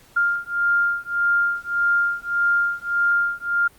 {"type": "beating tone pair", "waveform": "sine", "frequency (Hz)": [1400, 1401.7], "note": ["F6", "F6"], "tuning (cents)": [4, 6], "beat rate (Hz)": 1.7, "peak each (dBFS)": -21, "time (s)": [0.16, 3.68], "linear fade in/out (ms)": 10, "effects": ["pink hiss -52 dBFS RMS until 3.78 s", "Opus 48 kbps"]}